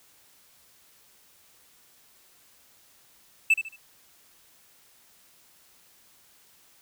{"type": "tone with echo", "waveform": "triangle", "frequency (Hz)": 2637, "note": "E7", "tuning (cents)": 0, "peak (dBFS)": -14, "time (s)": [3.5, 3.54], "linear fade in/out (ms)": 5, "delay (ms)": 74, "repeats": 3, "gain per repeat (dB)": -10, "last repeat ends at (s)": 3.762, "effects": ["white hiss -59 dBFS RMS until 6.81 s"]}